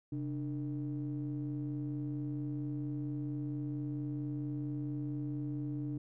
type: ring-modulated tone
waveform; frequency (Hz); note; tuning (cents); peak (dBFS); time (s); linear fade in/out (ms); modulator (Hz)
triangle; 82.4; E2; 0; -30; 0.12-5.98; 5; 215
effects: none